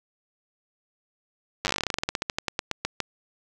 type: slowing click train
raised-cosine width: 0.2 ms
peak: -8 dBFS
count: 27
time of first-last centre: 1.65-3.003 s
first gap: 9 ms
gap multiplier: 1.12
effects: none